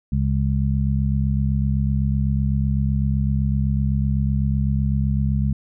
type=harmonic tone; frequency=67.9 Hz; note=C#2; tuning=35 cents flat; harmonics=1 / 2 / 3; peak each=-21 / -21 / -24 dBFS; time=0.12-5.53 s; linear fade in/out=5 ms; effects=none